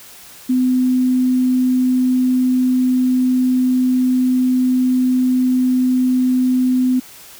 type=tone; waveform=sine; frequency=254 Hz; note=B3; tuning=49 cents sharp; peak=-12 dBFS; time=0.49-7 s; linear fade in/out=10 ms; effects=white hiss -40 dBFS RMS until 7.39 s